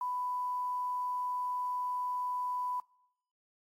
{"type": "tone with quantisation", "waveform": "sine", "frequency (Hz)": 994, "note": "B5", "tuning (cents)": 11, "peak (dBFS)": -32, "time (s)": [0.01, 2.8], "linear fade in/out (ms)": 2, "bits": 10, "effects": ["noise-tail reverb RT60 0.8 s tail -25 dB re dry", "AAC 48 kbps"]}